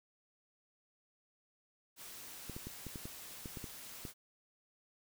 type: noise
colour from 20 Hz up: white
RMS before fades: -50 dBFS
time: 1.96-4.14 s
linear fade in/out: 50 ms
type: clicks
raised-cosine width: 3 ms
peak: -31 dBFS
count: 10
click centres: 2.497 / 2.565 / 2.67 / 2.867 / 2.958 / 3.055 / 3.458 / 3.572 / 3.642 / 4.052 s
effects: none